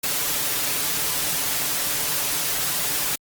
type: noise with comb filter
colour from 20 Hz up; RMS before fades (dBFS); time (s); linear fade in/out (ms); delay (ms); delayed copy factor
white; -24; 0.03-3.16; 10; 6.9; +0.65
effects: Opus 48 kbps